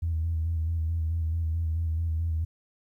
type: tone with vibrato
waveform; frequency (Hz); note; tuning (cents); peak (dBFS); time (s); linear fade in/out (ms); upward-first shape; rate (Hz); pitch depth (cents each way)
sine; 81.6; E2; -17; -24; 0.02-2.45; 10; square; 4.6; 35
effects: tanh soft clip ceiling -20 dBFS + 11-bit